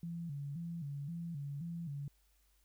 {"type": "tone with vibrato", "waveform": "sine", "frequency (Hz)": 155, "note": "D#3", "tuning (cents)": -6, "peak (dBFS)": -39, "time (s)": [0.03, 2.08], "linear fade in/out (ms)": 2, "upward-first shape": "square", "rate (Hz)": 1.9, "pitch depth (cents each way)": 150, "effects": ["added 50 Hz sine -70 dBFS peak until 2.64 s", "white hiss -75 dBFS RMS until 2.64 s"]}